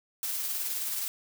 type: noise with tremolo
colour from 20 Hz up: blue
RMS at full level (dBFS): -31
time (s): 0.23-1.08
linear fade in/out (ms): 0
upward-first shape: triangle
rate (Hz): 19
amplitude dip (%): 35
effects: none